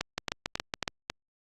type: two click trains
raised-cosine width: 0.2 ms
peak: -12 / -12 dBFS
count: 5 / 6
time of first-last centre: 0.01-1.1 / 0.18-0.878 s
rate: 3.67 / 7.16 Hz
effects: Opus 48 kbps